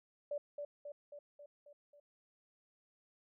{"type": "tone with echo", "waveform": "sine", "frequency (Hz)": 581, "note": "D5", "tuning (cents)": -19, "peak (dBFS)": -36, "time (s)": [0.31, 0.38], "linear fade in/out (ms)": 5, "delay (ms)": 270, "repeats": 6, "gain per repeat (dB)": -4, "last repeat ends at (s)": 2, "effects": []}